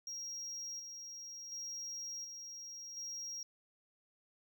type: tone with tremolo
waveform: triangle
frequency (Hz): 5620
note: F8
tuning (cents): +10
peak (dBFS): -40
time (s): 0.07-3.43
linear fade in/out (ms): 2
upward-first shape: square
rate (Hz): 0.69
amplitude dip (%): 40
effects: none